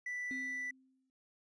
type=tone; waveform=triangle; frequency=1975.5 Hz; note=B6; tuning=in tune; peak=-35 dBFS; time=0.06-0.71 s; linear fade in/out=5 ms
type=tone with exponential decay; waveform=sine; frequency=261.6 Hz; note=C4; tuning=in tune; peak=-39 dBFS; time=0.31-1.1 s; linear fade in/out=1 ms; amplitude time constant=170 ms
effects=tanh soft clip ceiling -31 dBFS + resampled to 22050 Hz